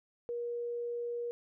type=tone; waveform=sine; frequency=476.2 Hz; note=A#4; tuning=37 cents sharp; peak=-34 dBFS; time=0.29-1.31 s; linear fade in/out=0 ms; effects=none